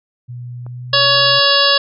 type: tone with pitch glide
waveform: sine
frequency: 122.2 to 128.2 Hz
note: B2 to C3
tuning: -18 to -35 cents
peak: -26 dBFS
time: 0.28-1.4 s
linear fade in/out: 20 ms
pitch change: +83 cents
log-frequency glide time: 0.65-1.25 s
type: clicks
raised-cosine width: 1 ms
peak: -25 dBFS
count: 4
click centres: 0.665 / 1.056 / 1.151 / 1.183 s
type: harmonic tone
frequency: 562 Hz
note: C#5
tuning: 24 cents sharp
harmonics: 1 / 2 / 3 / 5 / 6 / 7 / 8 / 9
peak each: -18 / -18 / -18 / -18 / -18 / -18 / -18 / -18 dBFS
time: 0.93-1.78 s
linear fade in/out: 5 ms
effects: none